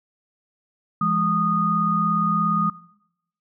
sine tone cluster, 170.4 / 207.5 / 1235 Hz, F3 / G#3 / D#6, -42 / -1 / -13 cents, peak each -25 / -25 / -20 dBFS, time 1.01-2.7 s, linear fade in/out 5 ms, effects noise-tail reverb RT60 0.8 s tail -20 dB re dry

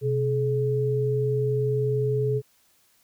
sine tone pair together, 127.77 / 425.7 Hz, C3 / G#4, -41 / +43 cents, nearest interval octave + major sixth, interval 2084 cents, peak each -24 dBFS, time 0.01-2.42 s, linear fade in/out 50 ms, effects white hiss -63 dBFS RMS until 3.03 s

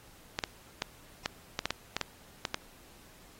clicks, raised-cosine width 0.2 ms, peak -12 dBFS, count 11, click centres 0.389 / 0.438 / 0.821 / 1.259 / 1.591 / 1.656 / 1.706 / 1.966 / 2.013 / 2.452 / 2.544 s, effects pink hiss -57 dBFS RMS until 3.39 s + AAC 48 kbps

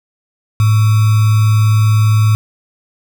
sine tone with sample-and-hold, 107.6 Hz, A2, 38 cents flat, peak -7 dBFS, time 0.6-2.35 s, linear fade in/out 0 ms, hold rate 1225 Hz, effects none

